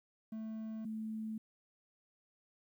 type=tone pair in turn; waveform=triangle / sine; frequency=220 / 219.1 Hz; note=A3 / A3; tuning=0 / -7 cents; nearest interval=unison; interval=7 cents; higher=first; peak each=-38 / -38 dBFS; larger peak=neither; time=0.32-0.85 / 0.85-1.38 s; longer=neither; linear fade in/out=5 ms; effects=12-bit